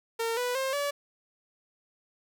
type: tone with pitch steps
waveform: sawtooth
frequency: 457.3 / 493 / 531.4 / 572.8 Hz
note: A#4 / B4 / C5 / D5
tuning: -33 / -3 / +27 / -43 cents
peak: -24 dBFS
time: 0.19-0.91 s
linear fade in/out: 10 ms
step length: 180 ms
effects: none